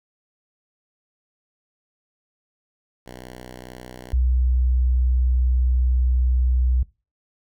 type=tone pair in turn; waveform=5% pulse / sine; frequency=62.3 / 62.52 Hz; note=B1 / B1; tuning=+16 / +22 cents; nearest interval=unison; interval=6 cents; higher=second; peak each=-26 / -16 dBFS; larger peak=second; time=3.06-4.13 / 4.13-6.83 s; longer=second; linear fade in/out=5 ms; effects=noise-tail reverb RT60 0.3 s tail -21 dB re dry

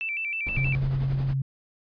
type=tone with vibrato; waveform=sine; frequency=2489 Hz; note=D#7; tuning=in tune; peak=-27 dBFS; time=0.01-0.75 s; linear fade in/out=0 ms; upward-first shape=square; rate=6.3 Hz; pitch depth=110 cents each way
type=noise with tremolo; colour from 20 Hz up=brown; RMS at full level=-31 dBFS; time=0.46-1.34 s; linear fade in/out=10 ms; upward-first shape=sine; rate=11 Hz; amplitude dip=55%
type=tone with pitch glide; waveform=sine; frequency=134 to 134.85 Hz; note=C3 to C#3; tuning=+42 to -47 cents; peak=-23 dBFS; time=0.57-1.42 s; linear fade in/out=5 ms; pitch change=+11 cents; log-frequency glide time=0.69-1.11 s
effects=resampled to 11025 Hz

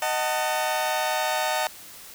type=chord; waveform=sawtooth; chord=D# diminished; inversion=none; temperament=just; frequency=622.3 / 746.7 / 896 Hz; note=D#5 / F#5 / A5; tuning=0 / +16 / +31 cents; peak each=-24 dBFS; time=0.02-1.67 s; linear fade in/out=2 ms; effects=white hiss -44 dBFS RMS until 2.14 s

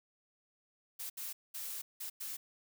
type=noise bursts at uneven times; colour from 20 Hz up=blue; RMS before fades=-42 dBFS; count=5; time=0.99-1.1 / 1.17-1.33 / 1.54-1.82 / 2-2.1 / 2.2-2.37 s; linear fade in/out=10 ms; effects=none

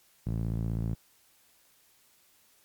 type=tone with band-pass filter; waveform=sawtooth; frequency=55.9 Hz; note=A1; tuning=28 cents sharp; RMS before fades=-31 dBFS; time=0.26-0.95 s; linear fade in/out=10 ms; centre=140 Hz; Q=1.6; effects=white hiss -64 dBFS RMS until 2.64 s + MP3 96 kbps

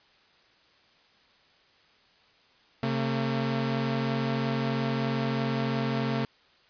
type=tone pair together; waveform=sawtooth; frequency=134.7 / 226.3 Hz; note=C#3 / A3; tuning=-49 / +49 cents; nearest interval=major sixth; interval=898 cents; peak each=-25 / -25 dBFS; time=2.83-6.25 s; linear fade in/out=2 ms; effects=white hiss -61 dBFS RMS until 6.69 s + resampled to 11025 Hz

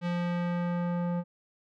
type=tone with low-pass filter sweep; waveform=square; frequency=174.61 Hz; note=F3; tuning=in tune; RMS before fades=-30 dBFS; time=0.01-1.24 s; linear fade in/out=50 ms; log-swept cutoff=3400 to 900 Hz; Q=0.9; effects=none

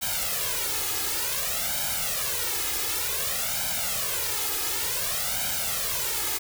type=noise with flanger; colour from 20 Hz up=white; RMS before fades=-28 dBFS; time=0.01-6.39 s; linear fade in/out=20 ms; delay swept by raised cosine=1.3 to 2.4 ms; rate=0.55 Hz; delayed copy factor=+0.95; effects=none

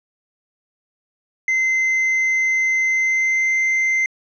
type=tone with pitch glide; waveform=triangle; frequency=2067 to 2079 Hz; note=C7 to C7; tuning=-22 to -12 cents; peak=-14 dBFS; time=1.48-4.06 s; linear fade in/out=2 ms; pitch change=+10 cents; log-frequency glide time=2.88-3.57 s; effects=resampled to 16000 Hz

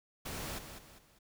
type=noise with echo; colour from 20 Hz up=pink; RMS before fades=-41 dBFS; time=0.25-0.59 s; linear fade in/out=10 ms; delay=200 ms; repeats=3; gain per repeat=-8 dB; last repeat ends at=1.19 s; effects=none

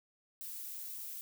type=noise; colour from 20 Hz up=violet; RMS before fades=-44 dBFS; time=0.41-1.21 s; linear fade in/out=0 ms; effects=none

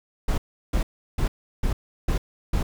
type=noise bursts; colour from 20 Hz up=brown; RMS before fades=-22 dBFS; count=6; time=0.28-2.63 s; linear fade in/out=5 ms; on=100 ms; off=350 ms; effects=none

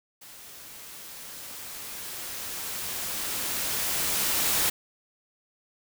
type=noise with level ramp; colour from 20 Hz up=white; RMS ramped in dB=-47 to -24 dBFS; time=0.21-4.7 s; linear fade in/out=10 ms; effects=none

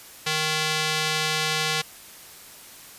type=tone with band-pass filter; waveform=square; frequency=155.56 Hz; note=D#3; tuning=in tune; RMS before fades=-25 dBFS; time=0.26-1.82 s; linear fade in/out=10 ms; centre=3800 Hz; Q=0.87; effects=white hiss -45 dBFS RMS until 2.98 s + resampled to 32000 Hz

